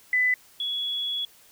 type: tone pair in turn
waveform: sine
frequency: 2000 / 3370 Hz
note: B6 / G#7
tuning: +21 / +25 cents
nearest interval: major sixth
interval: 904 cents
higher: second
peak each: -19 / -26 dBFS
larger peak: first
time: 0.13-0.34 / 0.6-1.25 s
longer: second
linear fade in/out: 2 ms
effects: white hiss -55 dBFS RMS until 1.51 s